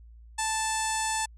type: tone with low-pass filter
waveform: sawtooth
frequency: 880 Hz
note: A5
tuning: in tune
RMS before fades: -29 dBFS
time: 0.38-1.26 s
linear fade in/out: 10 ms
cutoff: 8300 Hz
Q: 5
effects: added 57 Hz sine -47 dBFS peak until 1.37 s